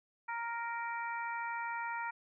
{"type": "harmonic tone", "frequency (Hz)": 466.2, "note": "A#4", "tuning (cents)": 0, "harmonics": [2, 3, 4, 5], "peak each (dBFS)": [-38, -42, -44, -46], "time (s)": [0.28, 2.11], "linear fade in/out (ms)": 10, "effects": []}